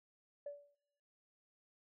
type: tone with exponential decay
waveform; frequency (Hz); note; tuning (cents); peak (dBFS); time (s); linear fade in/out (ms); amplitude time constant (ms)
sine; 576; D5; -34; -39; 0.46-0.75; 5; 62
effects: noise-tail reverb RT60 0.9 s tail -26 dB re dry + tanh soft clip ceiling -36 dBFS